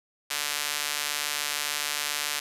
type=tone with high-pass filter; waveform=sawtooth; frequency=147 Hz; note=D3; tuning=2 cents sharp; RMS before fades=-30 dBFS; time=0.3-2.4 s; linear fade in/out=10 ms; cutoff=2100 Hz; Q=0.56; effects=resampled to 32000 Hz + 8-bit